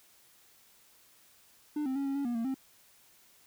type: tone with pitch steps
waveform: triangle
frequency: 298.2 / 262.5 / 277.4 / 274 / 280.9 / 239.8 / 229.5 / 265.6 Hz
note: D4 / C4 / C#4 / C#4 / C#4 / A#3 / A#3 / C4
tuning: +27 / +6 / +1 / -20 / +23 / +49 / -27 / +26 cents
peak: -28 dBFS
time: 1.76-2.544 s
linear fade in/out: 5 ms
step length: 98 ms
effects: white hiss -62 dBFS RMS until 3.46 s